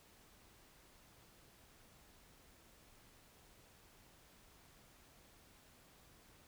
silence, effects pink hiss -65 dBFS RMS until 6.47 s

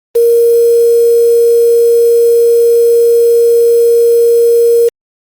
sine tone with quantisation, 468.4 Hz, A#4, 8 cents sharp, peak -4 dBFS, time 0.15-4.89 s, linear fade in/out 10 ms, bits 4, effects Opus 32 kbps

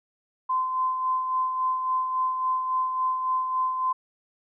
sine tone with tremolo, 1031 Hz, C6, 26 cents flat, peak -21 dBFS, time 0.49-3.93 s, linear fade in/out 10 ms, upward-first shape sine, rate 3.6 Hz, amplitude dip 45%, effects none

